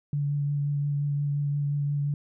sine tone with vibrato, 144 Hz, D3, 34 cents flat, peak -24 dBFS, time 0.13-2.14 s, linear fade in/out 2 ms, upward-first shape triangle, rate 5.7 Hz, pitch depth 17 cents each way, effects none

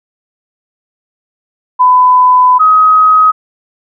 sine tone pair in turn, 1003 / 1263.7 Hz, B5 / D#6, +26 / +26 cents, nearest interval major third, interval 400 cents, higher second, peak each -3 dBFS, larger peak neither, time 1.79-2.59 / 2.59-3.32 s, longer first, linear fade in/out 20 ms, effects none

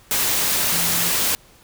sine tone in noise, 171.2 Hz, F3, 34 cents flat, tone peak -31 dBFS, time 0.72-1.11 s, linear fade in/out 0 ms, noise white, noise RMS -20 dBFS, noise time 0.11-1.35 s, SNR -14 dB, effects pink hiss -51 dBFS RMS until 1.63 s

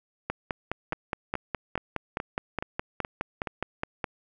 two click trains, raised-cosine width 0.5 ms, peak -13 / -16 dBFS, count 19 / 7, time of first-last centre 0.3-4.042 / 0.93-3.472 s, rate 4.81 / 2.36 Hz, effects none

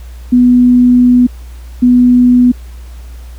sine tone bursts at uneven times, 246.9 Hz, B3, in tune, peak -3 dBFS, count 2, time 0.32-1.27 / 1.82-2.52 s, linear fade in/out 10 ms, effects added 60 Hz sine -26 dBFS peak until 3.38 s + pink hiss -43 dBFS RMS until 3.38 s

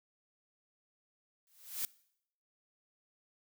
blue noise with exponential growth, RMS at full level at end -33 dBFS, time 1.47-1.85 s, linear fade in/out 0 ms, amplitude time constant 81 ms, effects noise-tail reverb RT60 0.7 s tail -22 dB re dry

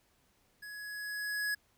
square tone with level ramp, 1679 Hz, G#6, 18 cents sharp, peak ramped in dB -45 to -31 dBFS, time 0.62-1.55 s, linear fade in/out 10 ms, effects pink hiss -71 dBFS RMS until 1.77 s

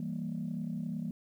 sine chord, E diminished, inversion none, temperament equal, 164.81 / 196 / 233.1 Hz, E3 / G3 / Bb3, 0 / 0 / 0 cents, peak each -37 / -38 / -37 dBFS, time 0-1.11 s, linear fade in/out 2 ms, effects tanh soft clip ceiling -27 dBFS + 11-bit

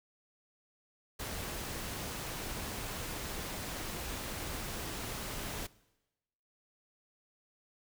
pink noise, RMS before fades -40 dBFS, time 1.19-5.67 s, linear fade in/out 10 ms, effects noise-tail reverb RT60 1.0 s tail -21 dB re dry

